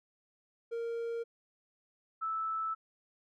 triangle / sine tone pair in turn, 464.4 / 1313.5 Hz, A#4 / E6, -7 / -7 cents, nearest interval octave + tritone, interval 1800 cents, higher second, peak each -32 / -32 dBFS, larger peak neither, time 0.71-1.24 / 2.21-2.75 s, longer second, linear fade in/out 20 ms, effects none

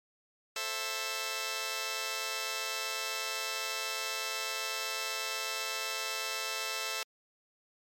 5% pulse chord, A minor, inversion none, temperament just, 440 / 528 / 660 Hz, A4 / C5 / E5, 0 / +16 / +2 cents, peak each -28 dBFS, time 0.56-7.03 s, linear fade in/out 2 ms, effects MP3 64 kbps

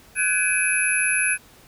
sine tone cluster, 1510 / 1680 / 2365 / 2554 / 11000 Hz, F#6 / G#6 / D7 / D#7 / F9, +35 / +19 / +12 / +45 / -27 cents, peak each -24 / -28 / -29 / -24 / -23 dBFS, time 0.15-1.38 s, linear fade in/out 50 ms, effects pink hiss -51 dBFS RMS until 1.67 s

